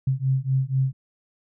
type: beating tone pair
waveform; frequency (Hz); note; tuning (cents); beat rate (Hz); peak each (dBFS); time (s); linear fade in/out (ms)
sine; 130.81 / 134.91; C3 / C#3; 0 / -47; 4.1; -23; 0.07-0.93; 5
effects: none